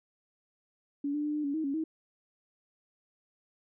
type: tone with pitch steps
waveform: sine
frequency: 284.5 / 295.9 / 298.3 / 300.2 / 282.2 / 316.2 / 277.3 / 318 Hz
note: C#4 / D4 / D4 / D4 / C#4 / D#4 / C#4 / D#4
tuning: +45 / +13 / +27 / +38 / +31 / +28 / +1 / +38 cents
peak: -29 dBFS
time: 1.04-1.84 s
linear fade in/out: 5 ms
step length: 100 ms
effects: none